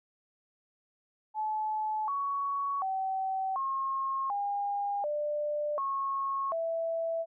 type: tone with pitch steps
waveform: sine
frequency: 862 / 1118 / 765 / 1078 / 809 / 594 / 1093 / 660 Hz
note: A5 / C#6 / G5 / C#6 / G#5 / D5 / C#6 / E5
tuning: -36 / +14 / -42 / -49 / -46 / +20 / -25 / +2 cents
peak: -29 dBFS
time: 1.34-7.26 s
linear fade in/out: 50 ms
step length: 740 ms
effects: none